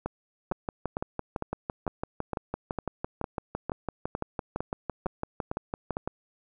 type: two click trains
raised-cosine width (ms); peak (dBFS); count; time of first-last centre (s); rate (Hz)
1; -16 / -16; 14 / 34; 0.06-5.969 / 0.52-6.076; 2.2 / 5.94
effects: none